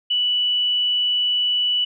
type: tone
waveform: sine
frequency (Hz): 2960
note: F#7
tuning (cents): 0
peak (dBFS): -17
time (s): 0.1-1.85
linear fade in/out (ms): 10
effects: none